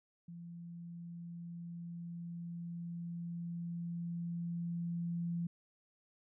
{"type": "tone with level ramp", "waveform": "sine", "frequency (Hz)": 170.8, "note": "F3", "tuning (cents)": -38, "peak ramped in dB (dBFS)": [-46, -34], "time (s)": [0.28, 5.47], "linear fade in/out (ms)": 5, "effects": []}